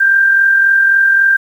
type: tone with amplitude modulation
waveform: sine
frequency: 1584 Hz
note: G6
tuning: 18 cents sharp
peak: -5 dBFS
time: 0-1.37 s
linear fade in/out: 10 ms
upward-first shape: sine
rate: 43.7 Hz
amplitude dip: 40%
effects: 7-bit